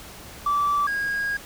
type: tone pair in turn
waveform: triangle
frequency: 1160 / 1636.5 Hz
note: D6 / G#6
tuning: -22 / -26 cents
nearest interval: tritone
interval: 596 cents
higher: second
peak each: -16 / -21 dBFS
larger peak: first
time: 0.46-0.87 / 0.87-1.37 s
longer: second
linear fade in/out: 5 ms
effects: tanh soft clip ceiling -16 dBFS + pink hiss -42 dBFS RMS until 1.45 s